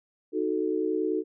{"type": "chord", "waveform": "sine", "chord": "D# diminished", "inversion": "none", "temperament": "equal", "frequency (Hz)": [311.1, 370, 440], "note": ["D#4", "F#4", "A4"], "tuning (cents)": [0, 0, 0], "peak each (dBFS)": -29, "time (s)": [0.32, 1.24], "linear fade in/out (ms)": 50, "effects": []}